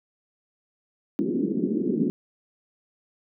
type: band-pass noise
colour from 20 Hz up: pink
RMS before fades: -25 dBFS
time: 1.19-2.1 s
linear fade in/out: 0 ms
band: 190 to 380 Hz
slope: 48 dB/octave
effects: none